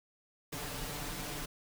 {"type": "noise with comb filter", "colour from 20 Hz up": "pink", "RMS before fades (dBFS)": -40, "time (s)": [0.52, 1.46], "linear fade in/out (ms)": 10, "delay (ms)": 6.8, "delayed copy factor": 0.8, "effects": []}